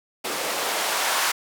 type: noise with band-pass filter sweep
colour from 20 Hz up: blue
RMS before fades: -25 dBFS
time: 0.24-1.32 s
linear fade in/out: 10 ms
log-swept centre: 420 to 1000 Hz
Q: 1.1
effects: none